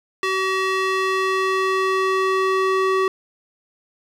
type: tone with band-pass filter sweep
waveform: square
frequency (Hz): 380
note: F#4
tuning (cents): +46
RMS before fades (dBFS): -20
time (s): 0.23-3.08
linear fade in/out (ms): 2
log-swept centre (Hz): 2000 to 1000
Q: 0.81
effects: 9-bit